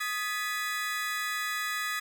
35% pulse chord, G# minor, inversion second, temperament equal with one note detuned, 1244.5 / 1700 / 1975.5 Hz, D#6 / G#6 / B6, 0 / +40 / 0 cents, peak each -33 dBFS, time 0-2 s, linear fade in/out 10 ms, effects none

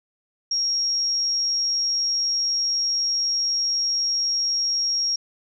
sine tone, 5588 Hz, F8, in tune, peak -20 dBFS, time 0.51-5.16 s, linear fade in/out 5 ms, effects none

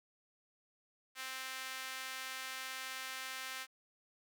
sawtooth tone with high-pass filter, 261.6 Hz, C4, in tune, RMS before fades -44 dBFS, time 1.15-3.67 s, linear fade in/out 50 ms, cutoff 1700 Hz, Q 1.1, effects none

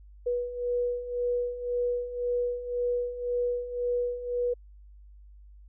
sine beating tone pair, 486 / 487.9 Hz, B4 / B4, -28 / -21 cents, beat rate 1.9 Hz, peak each -33 / -28 dBFS, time 0.26-4.54 s, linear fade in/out 10 ms, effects added 50 Hz sine -48 dBFS peak until 5.68 s

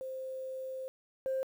sine tone pair in turn, 523.3 / 528.2 Hz, C5 / C5, 0 / +16 cents, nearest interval unison, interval 16 cents, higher second, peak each -37 / -29 dBFS, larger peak second, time 0.01-0.88 / 1.26-1.43 s, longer first, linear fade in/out 0 ms, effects tanh soft clip ceiling -27 dBFS + 10-bit

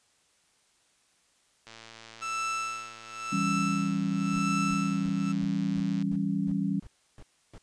click train, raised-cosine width 0.2 ms, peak -29 dBFS, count 493, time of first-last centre 1.67-6.024 s, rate 113 Hz
30% pulse tone with tremolo, 1324 Hz, E6, 7 cents sharp, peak -26 dBFS, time 2.21-5.33 s, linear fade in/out 20 ms, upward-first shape sine, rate 0.95 Hz, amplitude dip 90%
sine chord, C# diminished, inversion first, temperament equal, 164.81 / 196 / 277.2 Hz, E3 / G3 / C#4, 0 / 0 / 0 cents, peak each -32 / -28 / -32 dBFS, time 3.32-6.8 s, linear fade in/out 10 ms
brown noise bursts, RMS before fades -46 dBFS, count 10, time 4.34-7.58 s, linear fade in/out 0 ms, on 45 ms, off 310 ms
effects white hiss -67 dBFS RMS until 7.62 s + resampled to 22050 Hz

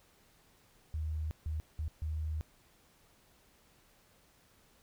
sine tone bursts at uneven times, 77.78 Hz, D#2, in tune, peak -33 dBFS, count 4, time 0.94-1.31 / 1.46-1.6 / 1.79-1.88 / 2.02-2.41 s, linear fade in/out 0 ms, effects pink hiss -66 dBFS RMS until 4.82 s

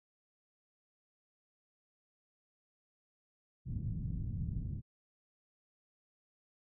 white low-pass noise, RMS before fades -38 dBFS, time 3.65-4.82 s, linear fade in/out 50 ms, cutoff 160 Hz, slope 24 dB/octave, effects none

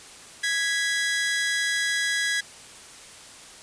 sawtooth tone pair together, 1661.2 / 1975.5 Hz, G#6 / B6, 0 / 0 cents, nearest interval minor third, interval 300 cents, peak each -21 / -24 dBFS, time 0.43-2.41 s, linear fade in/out 10 ms, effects white hiss -45 dBFS RMS until 3.62 s + resampled to 22050 Hz

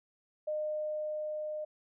sine tone with level ramp, 610 Hz, D#5, 34 cents flat, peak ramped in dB -31 to -35 dBFS, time 0.47-1.65 s, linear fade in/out 10 ms, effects none

